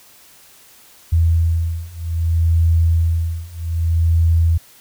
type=beating tone pair; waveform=sine; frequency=82.5 / 83.13 Hz; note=E2 / E2; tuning=+2 / +15 cents; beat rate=0.63 Hz; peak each=-17 / -16 dBFS; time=1.12-4.58 s; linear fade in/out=10 ms; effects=white hiss -47 dBFS RMS until 4.8 s